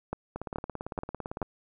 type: two click trains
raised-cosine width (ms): 1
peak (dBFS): -21 / -17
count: 20 / 4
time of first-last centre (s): 0.36-1.427 / 0.13-1.418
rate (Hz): 17.8 / 2.33
effects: none